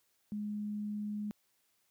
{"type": "tone", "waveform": "sine", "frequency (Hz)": 208.8, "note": "G#3", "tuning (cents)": 10, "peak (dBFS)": -35, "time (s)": [0.32, 1.31], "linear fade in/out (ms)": 0, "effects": ["white hiss -75 dBFS RMS until 1.9 s", "high-pass 60 Hz 12 dB/octave"]}